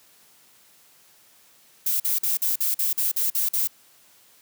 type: noise bursts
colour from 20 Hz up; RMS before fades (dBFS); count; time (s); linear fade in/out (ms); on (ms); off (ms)
violet; -23; 10; 1.86-3.674; 5; 140; 46
effects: white hiss -56 dBFS RMS until 4.41 s + high-pass 100 Hz 12 dB/octave